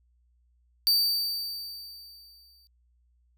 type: tone with exponential decay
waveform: 45% pulse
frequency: 4621 Hz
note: D8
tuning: 29 cents flat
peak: -18 dBFS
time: 0.87-2.67 s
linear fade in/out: 0 ms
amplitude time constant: 390 ms
effects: added 60 Hz sine -63 dBFS peak until 3.37 s